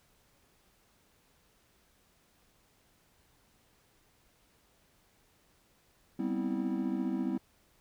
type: chord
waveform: triangle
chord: C major seventh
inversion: second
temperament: equal with one note detuned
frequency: 196 / 246.9 / 261.6 / 324.5 Hz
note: G3 / B3 / C4 / E4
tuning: 0 / 0 / 0 / -27 cents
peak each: -34 dBFS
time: 6.19-7.38 s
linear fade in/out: 5 ms
effects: pink hiss -68 dBFS RMS until 7.8 s